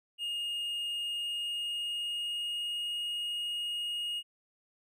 triangle tone with pitch glide, 2846 to 2867 Hz, F7 to F7, +32 to +45 cents, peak -31 dBFS, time 0.18-4.23 s, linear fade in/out 50 ms, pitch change +13 cents, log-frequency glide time 1.01-3.01 s, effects none

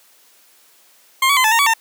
20% pulse tone with pitch steps, 1061 / 1130 / 1028 / 871 / 921 / 1134 / 905 Hz, C6 / C#6 / C6 / A5 / A#5 / C#6 / A5, +24 / +33 / -31 / -18 / -21 / +39 / +48 cents, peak -7 dBFS, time 1.22-1.738 s, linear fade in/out 5 ms, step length 74 ms, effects white hiss -52 dBFS RMS until 1.8 s + high-pass 300 Hz 12 dB/octave

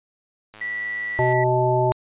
click train, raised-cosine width 0.3 ms, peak -27 dBFS, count 85, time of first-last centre 0.54-1.325 s, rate 107 Hz
sine tone, 1954 Hz, B6, 19 cents flat, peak -25 dBFS, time 0.61-1.44 s, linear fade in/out 5 ms
harmonic tone, 125.4 Hz, B2, 27 cents sharp, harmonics 1 / 3 / 5 / 7, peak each -22 / -22 / -22 / -22 dBFS, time 1.19-1.92 s, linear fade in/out 0 ms
effects resampled to 8000 Hz

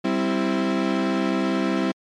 35% pulse chord, C major, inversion second, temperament equal, 196 / 261.6 / 329.6 Hz, G3 / C4 / E4, 0 / 0 / 0 cents, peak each -23 dBFS, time 0.04-1.92 s, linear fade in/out 10 ms, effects low-pass 4000 Hz 12 dB/octave + MP3 64 kbps

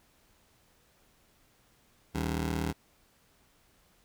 20% pulse ring-modulated tone, 118.1 Hz, A#2, 23 cents sharp, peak -22 dBFS, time 2.14-2.73 s, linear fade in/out 20 ms, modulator 40.6 Hz, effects pink hiss -66 dBFS RMS until 4.04 s

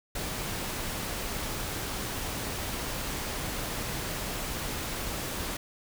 pink noise, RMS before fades -34 dBFS, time 0.15-5.57 s, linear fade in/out 5 ms, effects none

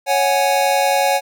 square chord, C# suspended fourth, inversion none, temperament equal, 554.4 / 740 / 830.6 Hz, C#5 / F#5 / G#5, 0 / 0 / 0 cents, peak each -19 dBFS, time 0.06-1.21 s, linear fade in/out 50 ms, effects none

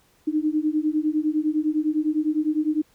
sine beating tone pair, 302 / 311.9 Hz, D4 / D#4, +48 / +4 cents, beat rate 9.9 Hz, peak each -23 dBFS, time 0.27-2.82 s, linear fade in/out 10 ms, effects pink hiss -61 dBFS RMS until 2.94 s

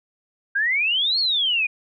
sine exponential two-way sweep, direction up then down, 1568 to 4435 to 2410 Hz, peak -18 dBFS, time 0.55-1.67 s, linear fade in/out 10 ms, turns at 1.19 s, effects none

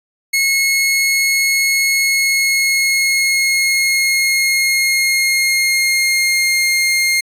sawtooth tone with pitch glide, 2175 to 2127 Hz, C#7 to C7, -33 to +28 cents, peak -9 dBFS, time 0.33-7.21 s, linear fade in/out 10 ms, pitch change -39 cents, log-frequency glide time 2.01-6.66 s, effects resampled to 32000 Hz

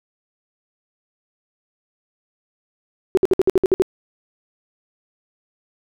sine tone bursts, 377 Hz, F#4, 32 cents sharp, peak -10 dBFS, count 9, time 3.15-3.821 s, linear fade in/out 0 ms, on 23 ms, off 58 ms, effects none

